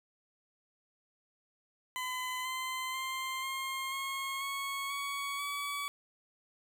20% pulse tone with pitch steps, 1014 / 1031.1 / 1048.5 / 1066.3 / 1084.3 / 1102.6 / 1121.2 / 1140.2 Hz, B5 / C6 / C6 / C6 / C#6 / C#6 / C#6 / C#6, +45 / -26 / +3 / +32 / -39 / -10 / +19 / +48 cents, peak -30 dBFS, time 1.96-5.88 s, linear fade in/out 0 ms, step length 490 ms, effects none

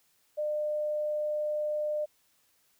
sine tone, 602 Hz, D5, 43 cents sharp, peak -28 dBFS, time 0.37-2.06 s, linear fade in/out 20 ms, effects white hiss -69 dBFS RMS until 2.79 s

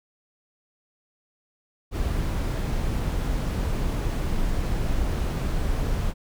brown noise, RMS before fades -25 dBFS, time 1.91-6.14 s, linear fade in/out 50 ms, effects none

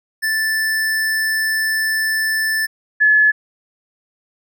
square / sine tone pair in turn, 1760 / 1713.9 Hz, A6 / A6, 0 / -46 cents, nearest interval unison, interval 46 cents, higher first, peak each -17 / -9 dBFS, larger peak second, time 0.22-2.67 / 3-3.32 s, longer first, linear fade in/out 20 ms, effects none

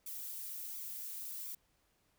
violet noise with flanger, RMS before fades -44 dBFS, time 0.06-1.55 s, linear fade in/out 5 ms, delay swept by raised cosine 0.84 to 5.14 ms, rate 1.4 Hz, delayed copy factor +0.65, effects pink hiss -75 dBFS RMS until 2.18 s

